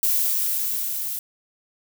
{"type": "noise with level ramp", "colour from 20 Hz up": "violet", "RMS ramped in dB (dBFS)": [-20, -29], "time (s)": [0.03, 1.19], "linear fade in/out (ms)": 2, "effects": []}